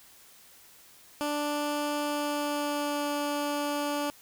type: tone with pitch glide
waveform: 15% pulse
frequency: 293.7 to 290.8 Hz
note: D4 to D4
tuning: 0 to -17 cents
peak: -22 dBFS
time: 1.21-4.1 s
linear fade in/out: 0 ms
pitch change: -17 cents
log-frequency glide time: 1.97-3.08 s
effects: white hiss -55 dBFS RMS until 4.21 s